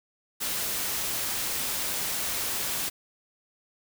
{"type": "noise", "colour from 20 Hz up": "white", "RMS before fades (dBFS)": -30, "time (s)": [0.4, 2.9], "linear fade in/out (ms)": 20, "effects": []}